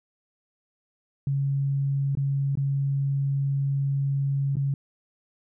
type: tone with dropouts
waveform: sine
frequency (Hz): 138.59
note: C#3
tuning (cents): 0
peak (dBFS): -22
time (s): 1.27-4.74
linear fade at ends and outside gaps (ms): 2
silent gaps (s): 2.152-2.172 / 2.554-2.573 / 4.556-4.568
effects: none